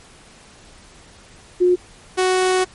sine / sawtooth tone pair in turn, 359.4 / 370.8 Hz, F4 / F#4, +50 / +4 cents, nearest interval minor second, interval 54 cents, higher second, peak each -11 dBFS, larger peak neither, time 1.6-1.76 / 2.17-2.65 s, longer second, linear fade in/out 20 ms, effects pink hiss -46 dBFS RMS until 2.74 s + MP3 48 kbps

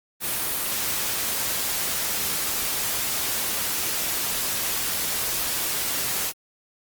white noise, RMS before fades -26 dBFS, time 0.2-6.33 s, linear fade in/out 50 ms, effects Opus 32 kbps

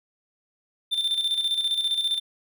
triangle tone with tremolo, 3568 Hz, A7, 23 cents sharp, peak -19 dBFS, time 0.91-2.2 s, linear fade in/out 20 ms, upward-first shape square, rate 15 Hz, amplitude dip 55%, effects none

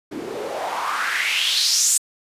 white noise with band-pass filter sweep, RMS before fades -22 dBFS, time 0.11-1.98 s, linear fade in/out 10 ms, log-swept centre 270 to 8200 Hz, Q 4, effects resampled to 32000 Hz

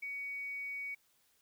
sine tone with quantisation, 2250 Hz, C#7, 25 cents sharp, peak -38 dBFS, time 0.02-0.95 s, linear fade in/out 10 ms, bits 11, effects white hiss -72 dBFS RMS until 1.41 s

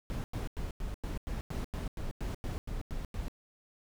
brown noise bursts, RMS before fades -36 dBFS, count 14, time 0.1-3.282 s, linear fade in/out 0 ms, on 140 ms, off 94 ms, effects none

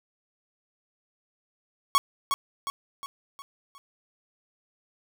45% pulse tone with echo, 1108.7 Hz, C#6, in tune, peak -17 dBFS, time 1.95-1.98 s, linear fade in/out 0 ms, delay 360 ms, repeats 5, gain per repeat -6 dB, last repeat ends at 3.78 s, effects none

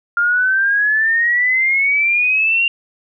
sine exponential sweep, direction up, 1396.9 to 2789 Hz, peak -12 dBFS, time 0.17-2.68 s, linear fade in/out 2 ms, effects none

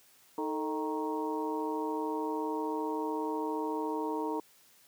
harmonic tone with a mistuned harmonic, 155.9 Hz, D#3, 4 cents sharp, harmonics 2 / 3 / 4 / 5 / 6 / 7, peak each -35 / -36 / -46 / -46 / -36 / -47 dBFS, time 0.38-4.4 s, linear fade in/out 2 ms, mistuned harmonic 3, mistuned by -86 cents, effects white hiss -62 dBFS RMS until 4.87 s + high-pass 100 Hz 12 dB/octave

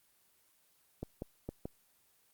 clicks, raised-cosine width 2 ms, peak -25 dBFS, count 4, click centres 1.03 / 1.221 / 1.49 / 1.655 s, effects white hiss -70 dBFS RMS until 2.33 s + Opus 24 kbps

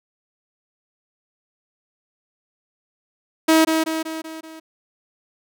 sawtooth tone with echo, 319.9 Hz, D#4, 48 cents sharp, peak -8 dBFS, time 3.48-3.65 s, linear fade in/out 10 ms, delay 190 ms, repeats 5, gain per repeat -5 dB, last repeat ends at 4.6 s, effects none

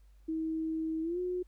sine tone with pitch glide, 319.9 to 361.2 Hz, D#4 to F#4, +48 to -42 cents, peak -31 dBFS, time 0.28-1.43 s, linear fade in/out 10 ms, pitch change +210 cents, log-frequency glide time 1.02-1.19 s, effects added 50 Hz sine -56 dBFS peak until 1.47 s + pink hiss -75 dBFS RMS until 1.47 s

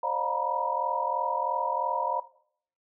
sine tone cluster, 532 / 605 / 705 / 933 / 976 Hz, C5 / D#5 / F5 / A#5 / B5, +29 / -49 / +16 / +1 / -21 cents, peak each -35 / -36 / -36 / -30 / -31 dBFS, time 0.03-2.2 s, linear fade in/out 5 ms, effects noise-tail reverb RT60 0.6 s tail -17 dB re dry

